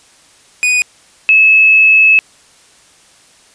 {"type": "tone pair in turn", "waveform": ["45% pulse", "sine"], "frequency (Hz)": [2476, 2595], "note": ["D#7", "E7"], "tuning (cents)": [-9, -28], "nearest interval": "minor second", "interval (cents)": 81, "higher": "second", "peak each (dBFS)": [-9, -4], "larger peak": "second", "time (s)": [[0.63, 0.82], [1.29, 2.19]], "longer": "second", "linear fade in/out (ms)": 0, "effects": ["white hiss -46 dBFS RMS until 3.54 s", "resampled to 22050 Hz"]}